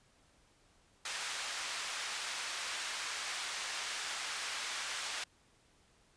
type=band-pass noise; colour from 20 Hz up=pink; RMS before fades=-40 dBFS; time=1.05-5.24 s; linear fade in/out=5 ms; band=1300 to 7900 Hz; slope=12 dB/octave; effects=pink hiss -68 dBFS RMS until 6.16 s + resampled to 22050 Hz